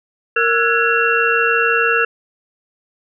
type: tone cluster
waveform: sine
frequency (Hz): 463.2 / 1337 / 1457 / 1670 / 2729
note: A#4 / E6 / F#6 / G#6 / F7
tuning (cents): -11 / +24 / -27 / +9 / -41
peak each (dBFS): -19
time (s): 0.36-2.05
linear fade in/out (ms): 5
effects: none